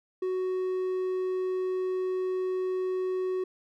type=tone; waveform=triangle; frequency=371.1 Hz; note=F#4; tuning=5 cents sharp; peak=-25 dBFS; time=0.22-3.44 s; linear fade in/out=5 ms; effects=none